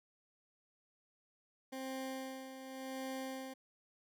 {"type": "tone with tremolo", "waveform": "20% pulse", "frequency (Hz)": 263.7, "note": "C4", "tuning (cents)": 14, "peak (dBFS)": -35, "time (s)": [1.72, 3.54], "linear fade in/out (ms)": 10, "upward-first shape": "sine", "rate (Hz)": 0.89, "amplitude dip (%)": 60, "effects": []}